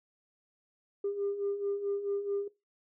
sine beating tone pair, 398.2 / 402.8 Hz, G4 / G4, +27 / +47 cents, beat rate 4.6 Hz, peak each -37 / -31 dBFS, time 1.04-2.48 s, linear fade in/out 5 ms, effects noise-tail reverb RT60 0.2 s tail -18 dB re dry + tanh soft clip ceiling -25 dBFS

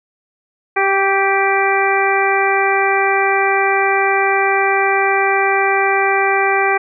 harmonic tone with a mistuned harmonic, 392 Hz, G4, in tune, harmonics 1 / 2 / 3 / 4 / 5 / 6, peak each -18 / -17 / -21 / -21 / -20 / -20 dBFS, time 0.76-6.78 s, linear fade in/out 10 ms, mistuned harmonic 3, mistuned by -18 cents, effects none

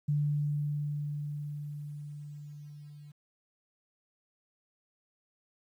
sine tone with level ramp, 146.9 Hz, D3, 1 cent sharp, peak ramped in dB -25 to -47 dBFS, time 0.08-3.12 s, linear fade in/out 10 ms, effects 11-bit

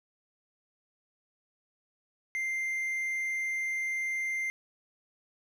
triangle tone, 2093 Hz, C7, in tune, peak -28 dBFS, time 2.35-4.5 s, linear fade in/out 0 ms, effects none

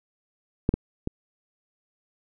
clicks, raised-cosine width 3 ms, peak -7 / -9 / -14 dBFS, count 3, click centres 0.691 / 0.74 / 1.074 s, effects none

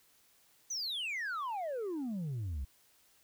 sine exponential sweep, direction down, 6272 to 61.74 Hz, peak -32 dBFS, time 0.7-2.65 s, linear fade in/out 10 ms, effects tanh soft clip ceiling -34 dBFS + white hiss -67 dBFS RMS until 3.23 s

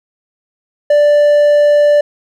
triangle tone, 587.3 Hz, D5, in tune, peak -4 dBFS, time 0.9-2.01 s, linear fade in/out 5 ms, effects none

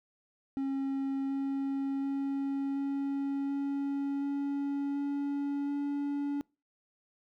triangle tone with pitch steps, 271.7 / 273.6 / 275.5 / 277.4 / 279.3 / 281.3 / 283.2 / 285.2 Hz, C#4 / C#4 / C#4 / C#4 / C#4 / C#4 / C#4 / C#4, -35 / -23 / -11 / +1 / +13 / +26 / +37 / +49 cents, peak -28 dBFS, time 0.57-6.41 s, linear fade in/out 0 ms, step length 730 ms, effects noise-tail reverb RT60 0.3 s tail -26 dB re dry

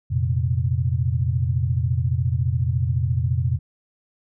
sine chord, F suspended fourth, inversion none, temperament equal, 87.31 / 116.54 / 130.81 Hz, F2 / Bb2 / C3, 0 / 0 / 0 cents, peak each -23 dBFS, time 0.1-3.59 s, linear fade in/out 20 ms, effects none

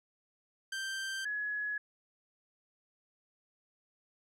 sawtooth / sine tone pair in turn, 1568 / 1686.9 Hz, G6 / G#6, 0 / +27 cents, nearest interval minor second, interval 127 cents, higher second, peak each -32 / -33 dBFS, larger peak first, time 0.72-1.25 / 1.25-1.78 s, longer neither, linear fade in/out 5 ms, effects low-pass 10000 Hz 12 dB/octave

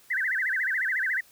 sine tone with vibrato, 1768 Hz, A6, 8 cents sharp, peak -24 dBFS, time 0.1-1.21 s, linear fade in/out 10 ms, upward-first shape sine, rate 14 Hz, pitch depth 260 cents each way, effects white hiss -57 dBFS RMS until 1.31 s

